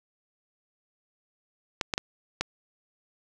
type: clicks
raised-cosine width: 0.2 ms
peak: -9 dBFS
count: 4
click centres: 1.812 / 1.938 / 1.979 / 2.41 s
effects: none